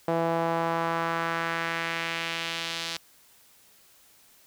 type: tone with band-pass filter sweep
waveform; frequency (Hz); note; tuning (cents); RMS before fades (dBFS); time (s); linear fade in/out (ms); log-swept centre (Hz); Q
sawtooth; 166.2; E3; +15; -29; 0.08-2.97; 2; 630 to 4200; 1.5
effects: white hiss -58 dBFS RMS until 4.46 s